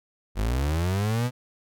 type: linear sweep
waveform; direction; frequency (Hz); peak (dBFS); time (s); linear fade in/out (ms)
35% pulse; up; 47 to 126.6; -21; 0.35-1.31; 50
effects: none